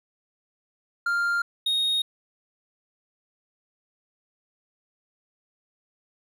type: tone pair in turn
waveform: triangle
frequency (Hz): 1396.9 / 3729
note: F6 / A#7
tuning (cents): 0 / 0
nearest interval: octave + perfect fourth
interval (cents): 1700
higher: second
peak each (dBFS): -20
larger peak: neither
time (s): 1.06-1.42 / 1.66-2.02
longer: neither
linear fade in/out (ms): 5
effects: none